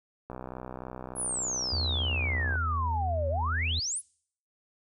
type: click train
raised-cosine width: 1 ms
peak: -25 dBFS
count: 144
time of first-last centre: 0.3-2.556 s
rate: 63.4 Hz
type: exponential two-way sweep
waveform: sine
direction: down then up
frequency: 10810 to 540 to 10810 Hz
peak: -29 dBFS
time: 1.15-4.02 s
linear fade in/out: 50 ms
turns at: 3.29 s
type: tone with pitch glide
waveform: triangle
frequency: 81.1 to 81.9 Hz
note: E2 to E2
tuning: -28 to -11 cents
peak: -27 dBFS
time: 1.72-3.8 s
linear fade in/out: 10 ms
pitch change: +17 cents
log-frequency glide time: 1.94-2.45 s
effects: noise-tail reverb RT60 0.6 s tail -26 dB re dry